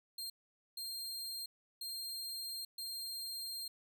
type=tone bursts at uneven times; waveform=sawtooth; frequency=4195 Hz; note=C8; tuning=4 cents sharp; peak=-38 dBFS; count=4; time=0.18-0.3 / 0.77-1.46 / 1.81-2.65 / 2.78-3.68 s; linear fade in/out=5 ms; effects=none